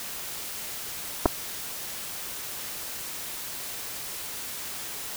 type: clicks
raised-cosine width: 1 ms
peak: -5 dBFS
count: 2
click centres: 1.257 / 1.26 s
effects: white hiss -36 dBFS RMS until 5.16 s